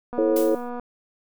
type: click train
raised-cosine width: 1 ms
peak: -21 dBFS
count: 163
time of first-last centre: 0.13-0.797 s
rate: 243 Hz
type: chord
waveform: sine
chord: A major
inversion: second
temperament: equal with one note detuned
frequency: 329.6 / 440 / 541.1 Hz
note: E4 / A4 / C#5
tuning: 0 / 0 / -42 cents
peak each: -22 dBFS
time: 0.18-0.55 s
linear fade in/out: 2 ms
type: noise with exponential decay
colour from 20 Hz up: blue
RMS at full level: -29 dBFS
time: 0.36-0.7 s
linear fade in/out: 5 ms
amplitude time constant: 73 ms
effects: none